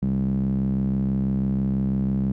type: tone with band-pass filter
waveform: sawtooth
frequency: 66.1 Hz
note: C2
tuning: 18 cents sharp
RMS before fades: -23 dBFS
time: 0.02-2.32 s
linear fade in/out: 5 ms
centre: 180 Hz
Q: 5.9
effects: none